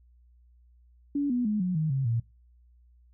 sine tone with pitch steps, 285.2 / 245.4 / 211.2 / 181.75 / 156.41 / 134.6 / 115.83 Hz, C#4 / B3 / G#3 / F#3 / D#3 / C3 / A#2, +49 / -11 / +29 / -31 / +9 / +49 / -11 cents, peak -24 dBFS, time 1.15-2.2 s, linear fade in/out 5 ms, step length 150 ms, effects noise-tail reverb RT60 0.3 s tail -22 dB re dry + added 60 Hz sine -56 dBFS peak until 3.13 s

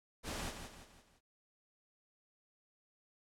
pink noise with echo, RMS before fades -41 dBFS, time 0.23-0.53 s, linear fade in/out 50 ms, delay 170 ms, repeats 4, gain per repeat -7 dB, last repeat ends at 1.21 s, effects low-pass 10000 Hz 12 dB/octave

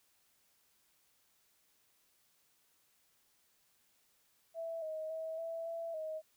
sine tone with pitch steps, 660 / 629 / 643 / 660 / 666 / 629 Hz, E5 / D#5 / E5 / E5 / E5 / D#5, +2 / +19 / -43 / +2 / +18 / +19 cents, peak -38 dBFS, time 4.54-6.22 s, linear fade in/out 50 ms, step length 280 ms, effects white hiss -73 dBFS RMS until 6.36 s

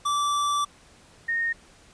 square / sine tone pair in turn, 1163 / 1846.1 Hz, D6 / A#6, -17 / -17 cents, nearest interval minor sixth, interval 800 cents, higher second, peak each -23 dBFS, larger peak neither, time 0.05-0.65 / 1.28-1.53 s, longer first, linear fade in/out 10 ms, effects pink hiss -54 dBFS RMS until 1.93 s + resampled to 22050 Hz

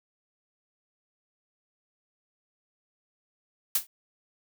blue noise with exponential decay, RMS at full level -19 dBFS, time 3.75-3.87 s, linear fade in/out 5 ms, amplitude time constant 25 ms, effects none

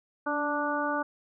harmonic tone with a mistuned harmonic, 293.7 Hz, D4, in tune, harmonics 1 / 2 / 3 / 4 / 5, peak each -33 / -33 / -33 / -33 / -33 dBFS, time 0.26-1.03 s, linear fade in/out 10 ms, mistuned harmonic 1, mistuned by -23 cents, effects none

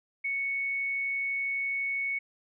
sine tone, 2217 Hz, C#7, in tune, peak -28 dBFS, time 0.24-2.19 s, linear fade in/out 10 ms, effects none

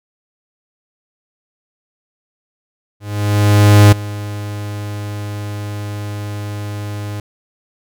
45% pulse tone with ADSR envelope, 103.5 Hz, G#2, 5 cents flat, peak -3 dBFS, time 3-7.2 s, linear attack 920 ms, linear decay 10 ms, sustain -19 dB, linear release 3 ms, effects none

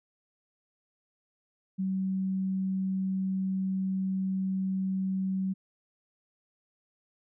sine tone, 190 Hz, F#3, 46 cents sharp, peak -27 dBFS, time 1.78-5.54 s, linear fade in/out 20 ms, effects none

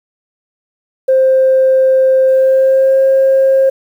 sine tone with pitch glide, 525 to 534.8 Hz, C5 to C5, +6 to +38 cents, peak -5 dBFS, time 1.08-3.7 s, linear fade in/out 10 ms, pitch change +32 cents, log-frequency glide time 2.27-3.02 s, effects tanh soft clip ceiling -3 dBFS + 7-bit

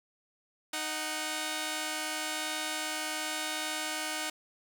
5% pulse tone pair together, 310 / 744.2 Hz, D#4 / F#5, -6 / +10 cents, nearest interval octave + minor third, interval 1516 cents, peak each -24 dBFS, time 0.73-4.3 s, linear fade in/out 5 ms, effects none

